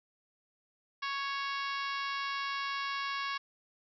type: harmonic tone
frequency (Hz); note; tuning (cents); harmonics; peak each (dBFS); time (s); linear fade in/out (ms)
554.4; C#5; 0; 2 / 3 / 4 / 5 / 6 / 7 / 8 / 9 / 10; -36 / -40 / -42 / -44 / -46 / -47 / -48 / -49 / -50; 1.02-3.38; 10
effects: none